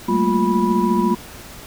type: tone cluster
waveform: sine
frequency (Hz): 192.1 / 217.2 / 231.5 / 352.5 / 981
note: G3 / A3 / A#3 / F4 / B5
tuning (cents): -35 / -22 / -12 / +16 / -12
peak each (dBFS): -21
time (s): 0.08-1.15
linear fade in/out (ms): 10
effects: pink hiss -38 dBFS RMS until 1.66 s